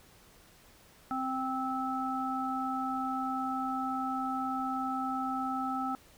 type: harmonic tone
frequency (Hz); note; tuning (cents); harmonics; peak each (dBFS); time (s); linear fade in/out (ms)
261.6; C4; 0; 1 / 3 / 5; -35 / -35 / -35; 1.11-5.95; 0
effects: pink hiss -59 dBFS RMS until 6.17 s